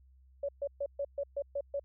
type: tone bursts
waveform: sine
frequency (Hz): 564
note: C#5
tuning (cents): +30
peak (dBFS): -31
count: 8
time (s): 0.43-1.796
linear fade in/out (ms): 5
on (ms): 57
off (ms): 130
effects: added 65 Hz sine -58 dBFS peak until 1.84 s